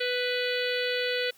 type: harmonic tone with a mistuned harmonic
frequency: 495.2 Hz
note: B4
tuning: 5 cents sharp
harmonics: 1 / 3 / 4 / 5 / 6 / 7 / 8 / 9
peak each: -29 / -34 / -35 / -36 / -37 / -37 / -38 / -39 dBFS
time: 0-1.31 s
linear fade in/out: 10 ms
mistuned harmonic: 7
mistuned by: -22 cents
effects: white hiss -58 dBFS RMS until 1.37 s